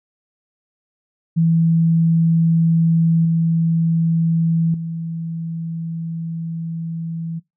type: tone with level steps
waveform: sine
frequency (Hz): 164.81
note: E3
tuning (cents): 0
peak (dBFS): -12 / -14 / -23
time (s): 1.36-7.4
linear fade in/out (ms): 20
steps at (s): 3.25 / 4.74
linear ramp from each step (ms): 2
effects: noise-tail reverb RT60 0.2 s tail -23 dB re dry